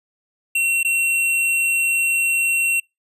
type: tone with dropouts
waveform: square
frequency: 2726 Hz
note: F7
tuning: 43 cents flat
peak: -17 dBFS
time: 0.55-2.8 s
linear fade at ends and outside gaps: 5 ms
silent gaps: 0.831-0.847 s
effects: noise-tail reverb RT60 0.2 s tail -26 dB re dry + resampled to 32000 Hz